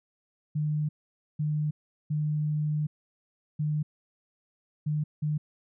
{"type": "tone bursts at uneven times", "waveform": "sine", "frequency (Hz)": 151.1, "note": "D3", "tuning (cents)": 50, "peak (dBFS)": -25, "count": 6, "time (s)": [[0.55, 0.89], [1.39, 1.71], [2.1, 2.87], [3.59, 3.83], [4.86, 5.04], [5.22, 5.38]], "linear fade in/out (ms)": 10, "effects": []}